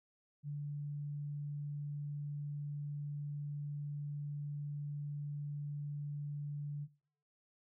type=tone; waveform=sine; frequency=145.6 Hz; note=D3; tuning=15 cents flat; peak=-38 dBFS; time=0.43-6.88 s; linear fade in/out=50 ms; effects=noise-tail reverb RT60 0.6 s tail -23 dB re dry